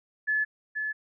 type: tone with echo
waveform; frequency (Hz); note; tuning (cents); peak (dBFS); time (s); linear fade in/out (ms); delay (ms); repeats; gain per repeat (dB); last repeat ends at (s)
sine; 1722; A6; -38; -23; 0.27-0.45; 20; 480; 1; -5; 0.93
effects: none